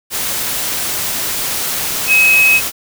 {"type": "tone in noise", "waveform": "sine", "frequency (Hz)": 2556, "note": "D#7", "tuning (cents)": 46, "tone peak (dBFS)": -7, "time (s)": [2.07, 2.61], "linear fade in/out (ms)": 50, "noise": "white", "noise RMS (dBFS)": -19, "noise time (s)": [0.1, 2.72], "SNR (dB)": 9, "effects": []}